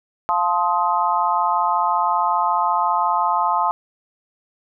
sine chord, F dominant seventh, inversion none, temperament just, 698.5 / 873.1 / 1047.7 / 1257.2 Hz, F5 / A5 / C6 / Eb6, 0 / -14 / +2 / +18 cents, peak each -24 / -20 / -21 / -23 dBFS, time 0.29-3.71 s, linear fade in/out 0 ms, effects none

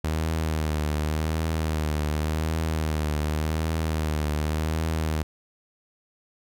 sawtooth tone with vibrato, 77.78 Hz, D#2, in tune, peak -20 dBFS, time 0.04-5.23 s, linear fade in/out 5 ms, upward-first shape triangle, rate 0.88 Hz, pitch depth 64 cents each way, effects none

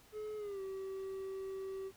triangle tone with pitch glide, 426.8 to 384.7 Hz, G#4 to G4, +47 to -33 cents, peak -38 dBFS, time 0.12-1.92 s, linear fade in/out 50 ms, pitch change -180 cents, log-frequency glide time 0.37-0.61 s, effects pink hiss -63 dBFS RMS until 1.96 s

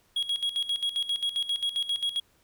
triangle tone with tremolo, 3310 Hz, G#7, 6 cents flat, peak -23 dBFS, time 0.16-2.2 s, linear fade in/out 5 ms, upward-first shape square, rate 7.5 Hz, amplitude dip 75%, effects pink hiss -65 dBFS RMS until 2.43 s

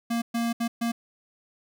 square tone bursts at uneven times, 233.1 Hz, A#3, in tune, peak -25 dBFS, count 4, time 0.1-0.22 / 0.34-0.53 / 0.6-0.68 / 0.81-0.92 s, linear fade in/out 10 ms, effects none

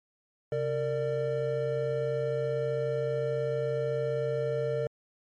triangle tone cluster, 133.1 / 457.8 / 591 Hz, C3 / A#4 / D5, +30 / -31 / +11 cents, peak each -32 / -28 / -30 dBFS, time 0.52-4.87 s, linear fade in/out 2 ms, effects MP3 48 kbps

